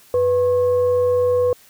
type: tone with frequency modulation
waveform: sine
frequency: 494.2 Hz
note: B4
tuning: 1 cent sharp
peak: -14 dBFS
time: 0.14-1.53 s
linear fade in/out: 2 ms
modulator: 588 Hz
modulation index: 0.3
effects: white hiss -50 dBFS RMS until 1.69 s